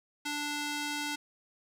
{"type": "tone with band-pass filter", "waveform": "square", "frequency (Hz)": 293.7, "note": "D4", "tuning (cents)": 0, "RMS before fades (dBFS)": -35, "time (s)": [0.25, 1.16], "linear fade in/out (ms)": 10, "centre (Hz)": 4100, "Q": 0.5, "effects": []}